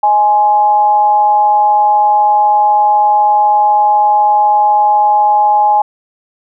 sine tone with amplitude modulation, 836 Hz, G#5, 11 cents sharp, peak -4 dBFS, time 0.03-5.82 s, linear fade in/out 5 ms, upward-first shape sine, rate 212 Hz, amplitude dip 50%, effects none

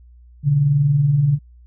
sine tone pair together, 123.47 / 144.41 Hz, B2 / D3, 0 / -29 cents, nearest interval minor third, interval 271 cents, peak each -23 / -13 dBFS, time 0.43-1.39 s, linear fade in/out 50 ms, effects added 60 Hz sine -43 dBFS peak until 1.66 s

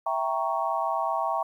sine chord, E diminished seventh, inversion none, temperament equal, 659.3 / 784 / 932.3 / 1108.7 Hz, E5 / G5 / Bb5 / Db6, 0 / 0 / 0 / 0 cents, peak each -30 dBFS, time 0.06-1.43 s, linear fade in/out 5 ms, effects 10-bit

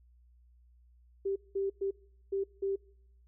sine tone bursts at uneven times, 392 Hz, G4, in tune, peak -29 dBFS, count 5, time 1.25-1.36 / 1.55-1.7 / 1.81-1.91 / 2.32-2.44 / 2.62-2.76 s, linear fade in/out 10 ms, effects noise-tail reverb RT60 0.8 s tail -25 dB re dry + added 60 Hz sine -59 dBFS peak until 3.27 s

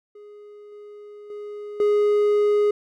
triangle tone with level steps, 415.3 Hz, G#4, in tune, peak -39 / -37 / -30 / -14 dBFS, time 0.15-2.71 s, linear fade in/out 5 ms, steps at 0.72 / 1.3 / 1.8 s, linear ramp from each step 2 ms, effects none

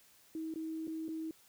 sine tone with dropouts, 319.7 Hz, D#4, 47 cents sharp, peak -37 dBFS, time 0.35-1.31 s, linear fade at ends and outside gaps 2 ms, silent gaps 0.54-0.558 / 0.871-0.878 / 1.082-1.088 s, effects white hiss -64 dBFS RMS until 1.48 s

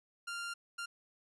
sawtooth tone bursts at uneven times, 1393 Hz, F6, 5 cents flat, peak -35 dBFS, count 2, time 0.27-0.54 / 0.78-0.86 s, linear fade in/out 10 ms, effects resampled to 24000 Hz

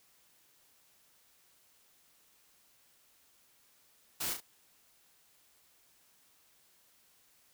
white noise with echo, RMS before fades -36 dBFS, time 4.2-4.34 s, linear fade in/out 10 ms, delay 33 ms, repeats 2, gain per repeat -6 dB, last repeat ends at 4.406 s, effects white hiss -67 dBFS RMS until 7.53 s

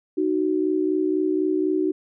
sine tone pair together, 309.2 / 373.2 Hz, D#4 / F#4, -11 / +15 cents, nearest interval minor third, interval 326 cents, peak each -22 dBFS, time 0.17-1.92 s, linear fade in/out 10 ms, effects none

